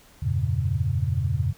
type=chord; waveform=sine; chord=E diminished seventh; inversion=none; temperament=equal with one note detuned; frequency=84.53 / 98 / 116.54 / 138.59 Hz; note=E2 / G2 / Bb2 / Db3; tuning=+44 / 0 / 0 / 0 cents; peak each=-27 dBFS; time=0.22-1.53 s; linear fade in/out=10 ms; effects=pink hiss -54 dBFS RMS until 1.57 s